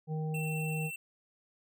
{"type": "harmonic tone", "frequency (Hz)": 156, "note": "D#3", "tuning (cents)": 5, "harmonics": [1, 3, 5], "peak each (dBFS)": [-32, -42, -46], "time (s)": [0.07, 0.91], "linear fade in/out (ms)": 50}
{"type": "tone", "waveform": "square", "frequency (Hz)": 2696, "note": "E7", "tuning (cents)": 38, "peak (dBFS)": -39, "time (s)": [0.34, 0.96], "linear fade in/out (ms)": 5}
{"effects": []}